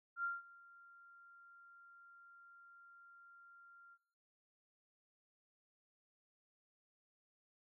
sine tone with ADSR envelope, 1388 Hz, F6, 11 cents flat, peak -35 dBFS, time 0.16-3.98 s, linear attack 79 ms, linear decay 180 ms, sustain -24 dB, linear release 51 ms, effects noise-tail reverb RT60 1.0 s tail -24 dB re dry

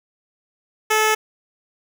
10% pulse tone, 433.3 Hz, A4, 27 cents flat, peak -7 dBFS, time 0.9-1.15 s, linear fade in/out 10 ms, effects none

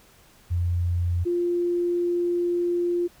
sine tone pair in turn, 87.31 / 349.2 Hz, F2 / F4, 0 / 0 cents, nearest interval 2 octaves, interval 2400 cents, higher second, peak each -21 dBFS, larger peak neither, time 0.5-1.25 / 1.25-3.08 s, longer second, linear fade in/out 20 ms, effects pink hiss -55 dBFS RMS until 3.2 s

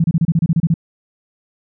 sine tone bursts, 164.81 Hz, E3, in tune, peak -10 dBFS, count 11, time 0-0.741 s, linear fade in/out 5 ms, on 41 ms, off 29 ms, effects none

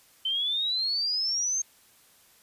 sine exponential sweep, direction up, 3067 to 6430 Hz, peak -25 dBFS, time 0.25-1.62 s, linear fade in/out 5 ms, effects white hiss -59 dBFS RMS until 2.42 s + resampled to 32000 Hz

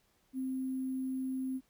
sine tone with sample-and-hold, 261.6 Hz, C4, in tune, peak -33 dBFS, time 0.33-1.61 s, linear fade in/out 50 ms, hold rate 11025 Hz, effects pink hiss -72 dBFS RMS until 1.69 s

